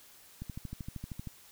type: click train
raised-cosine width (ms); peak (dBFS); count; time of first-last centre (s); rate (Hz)
5; -27; 12; 0.42-1.273; 12.9
effects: white hiss -57 dBFS RMS until 1.51 s